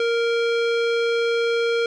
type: tone with low-pass filter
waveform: square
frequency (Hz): 465.8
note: A#4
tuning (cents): -1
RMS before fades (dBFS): -21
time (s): 0-1.86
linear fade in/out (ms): 2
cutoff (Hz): 3500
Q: 1.3
effects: none

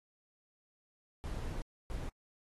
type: noise bursts at uneven times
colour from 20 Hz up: brown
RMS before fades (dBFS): -39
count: 2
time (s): 1.24-1.62 / 1.9-2.09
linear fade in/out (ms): 0
effects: AAC 32 kbps

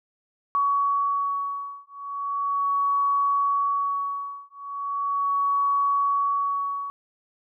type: beating tone pair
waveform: sine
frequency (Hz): 1125 / 1125.38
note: C#6 / C#6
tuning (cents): +25 / +26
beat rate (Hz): 0.38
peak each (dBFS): -25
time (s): 0.55-6.9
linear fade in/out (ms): 0
effects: none

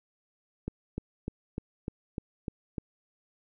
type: click train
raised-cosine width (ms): 3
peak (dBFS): -20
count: 8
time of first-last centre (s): 0.68-2.782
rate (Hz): 3.33
effects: none

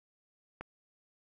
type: click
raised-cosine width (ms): 0.5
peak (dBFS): -26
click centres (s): 0.61
effects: none

